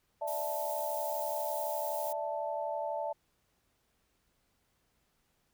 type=chord; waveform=sine; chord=D suspended second; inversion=none; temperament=equal; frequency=587.3 / 659.3 / 880 Hz; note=D5 / E5 / A5; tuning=0 / 0 / 0 cents; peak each=-37 dBFS; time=0.21-3.13 s; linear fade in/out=10 ms
type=noise; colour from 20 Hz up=violet; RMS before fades=-42 dBFS; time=0.27-2.13 s; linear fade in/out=10 ms
effects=pink hiss -75 dBFS RMS until 5.53 s